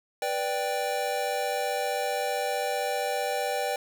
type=chord; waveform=square; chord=G major; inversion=first; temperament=equal with one note detuned; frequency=491.9 / 587.3 / 784 Hz; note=B4 / D5 / G5; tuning=-7 / 0 / 0 cents; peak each=-33 / -32 / -31 dBFS; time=0.22-3.76 s; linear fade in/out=2 ms; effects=10-bit